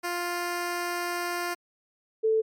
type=tone pair in turn; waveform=10% pulse / sine; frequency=350 / 441 Hz; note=F4 / A4; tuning=+4 / +4 cents; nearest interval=major third; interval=400 cents; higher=second; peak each=-20 dBFS; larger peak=neither; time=0.03-1.55 / 2.23-2.42 s; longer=first; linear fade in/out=20 ms; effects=MP3 64 kbps